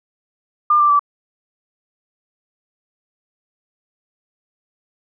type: tone with pitch steps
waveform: sine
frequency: 1200 / 1178.7 / 1157.8 Hz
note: D6 / D6 / D6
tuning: +37 / +6 / -25 cents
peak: -10 dBFS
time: 0.7-0.994 s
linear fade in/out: 5 ms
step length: 98 ms
effects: none